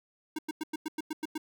square tone bursts, 311.1 Hz, D#4, in tune, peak -32 dBFS, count 9, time 0.36-1.379 s, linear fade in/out 5 ms, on 27 ms, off 97 ms, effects none

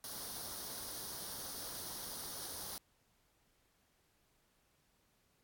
white noise with comb filter, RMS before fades -45 dBFS, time 0.04-2.78 s, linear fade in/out 0 ms, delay 0.2 ms, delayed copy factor +0.7, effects pink hiss -75 dBFS RMS until 5.43 s + AAC 64 kbps

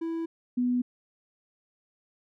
triangle / sine tone pair in turn, 329.6 / 246.9 Hz, E4 / B3, 0 / 0 cents, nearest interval perfect fourth, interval 500 cents, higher first, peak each -27 / -23 dBFS, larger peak second, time 0.01-0.26 / 0.57-0.82 s, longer neither, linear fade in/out 10 ms, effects none

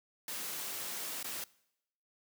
white noise with dropouts, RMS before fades -40 dBFS, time 0.28-1.44 s, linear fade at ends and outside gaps 2 ms, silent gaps 1.229-1.243 s, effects noise-tail reverb RT60 0.8 s tail -22 dB re dry + high-pass 150 Hz 12 dB/octave

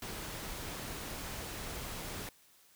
pink noise, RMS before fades -42 dBFS, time 0.02-2.29 s, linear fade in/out 2 ms, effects white hiss -64 dBFS RMS until 2.75 s

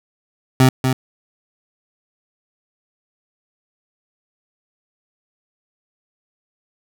25% pulse tone with echo, 130 Hz, C3, 11 cents flat, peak -5 dBFS, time 0.6-0.69 s, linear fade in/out 2 ms, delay 240 ms, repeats 1, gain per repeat -6 dB, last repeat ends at 0.93 s, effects none

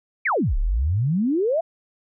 sine exponential two-way sweep, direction down then up, 2489 to 32 to 695 Hz, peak -18 dBFS, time 0.25-1.61 s, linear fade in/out 10 ms, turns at 0.57 s, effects none

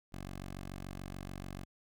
10% pulse tone, 46.91 Hz, F#1, 25 cents sharp, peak -34 dBFS, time 0.12-1.65 s, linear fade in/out 20 ms, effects none

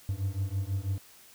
triangle beating tone pair, 94.4 / 100.5 Hz, F#2 / G2, +35 / +44 cents, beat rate 6.1 Hz, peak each -30 dBFS, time 0.09-0.98 s, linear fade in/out 0 ms, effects white hiss -55 dBFS RMS until 1.34 s

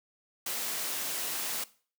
white noise, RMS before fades -34 dBFS, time 0.46-1.64 s, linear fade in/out 5 ms, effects noise-tail reverb RT60 0.4 s tail -18 dB re dry + high-pass 200 Hz 12 dB/octave

